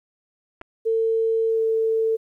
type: clicks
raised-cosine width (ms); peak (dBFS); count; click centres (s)
0.5; -23; 2; 0.613 / 0.616
type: tone with pitch glide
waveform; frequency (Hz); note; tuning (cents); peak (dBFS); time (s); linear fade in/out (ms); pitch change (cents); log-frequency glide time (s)
sine; 450 to 446.6; A4 to A4; +39 to +26; -18; 0.85-2.17; 20; -13; 1.49-1.65
effects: 10-bit